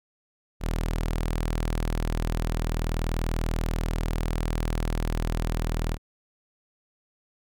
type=tone; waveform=sawtooth; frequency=40.33 Hz; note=E1; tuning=37 cents flat; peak=-21 dBFS; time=0.6-5.98 s; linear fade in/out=50 ms; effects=none